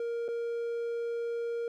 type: tone with dropouts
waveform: triangle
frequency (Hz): 468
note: A#4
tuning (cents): +7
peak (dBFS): -29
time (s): 0-1.68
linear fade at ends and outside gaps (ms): 2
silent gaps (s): 0.281-0.286
effects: none